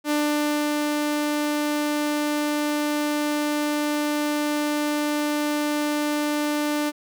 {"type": "tone with ADSR envelope", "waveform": "sawtooth", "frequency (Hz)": 296.8, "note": "D4", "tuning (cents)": 18, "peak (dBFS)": -16, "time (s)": [0.04, 6.92], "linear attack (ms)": 67, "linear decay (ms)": 650, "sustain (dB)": -2, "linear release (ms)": 37, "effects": []}